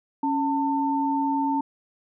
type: tone pair together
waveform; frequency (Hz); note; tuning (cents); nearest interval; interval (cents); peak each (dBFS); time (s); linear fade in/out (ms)
sine; 277.2 / 895.4; C#4 / A5; 0 / +30; octave + minor sixth; 2030; -24; 0.23-1.61; 5
effects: none